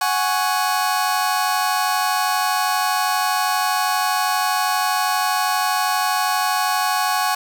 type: chord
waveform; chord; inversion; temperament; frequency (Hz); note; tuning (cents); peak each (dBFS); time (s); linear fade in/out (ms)
sawtooth; F# suspended second; none; just; 740 / 832.5 / 1110; F#5 / G#5 / C#6; 0 / +4 / +2; -18; 0.01-7.35; 5
effects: 7-bit